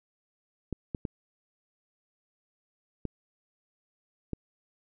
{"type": "clicks", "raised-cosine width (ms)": 3, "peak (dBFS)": -19, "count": 5, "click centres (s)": [0.727, 0.948, 1.052, 3.053, 4.333], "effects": []}